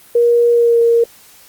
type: tone with pitch glide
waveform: sine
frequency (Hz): 474.1 to 466.2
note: A#4 to A#4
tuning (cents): +29 to 0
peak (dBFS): -8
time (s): 0.15-1.04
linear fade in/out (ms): 5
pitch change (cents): -29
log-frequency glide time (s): 0.51-0.79
effects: white hiss -44 dBFS RMS until 1.48 s + Opus 32 kbps